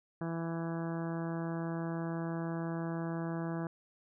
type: harmonic tone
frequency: 166 Hz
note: E3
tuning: 12 cents sharp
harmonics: 1 / 2 / 3 / 4 / 5 / 6 / 7 / 8 / 9 / 10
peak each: -36 / -39 / -47 / -45 / -49 / -50 / -51 / -54 / -53 / -53 dBFS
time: 0.21-3.67 s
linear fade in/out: 2 ms
effects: none